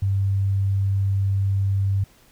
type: tone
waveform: sine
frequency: 98 Hz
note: G2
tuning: in tune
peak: -18 dBFS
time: 0.02-2.04 s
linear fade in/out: 5 ms
effects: pink hiss -55 dBFS RMS until 2.31 s